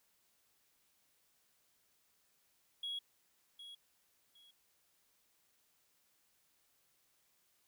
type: tone with echo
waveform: triangle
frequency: 3322 Hz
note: G#7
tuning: in tune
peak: -36 dBFS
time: 2.83-2.99 s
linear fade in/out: 5 ms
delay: 760 ms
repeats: 2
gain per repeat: -12 dB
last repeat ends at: 4.51 s
effects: tanh soft clip ceiling -35 dBFS + white hiss -75 dBFS RMS until 7.67 s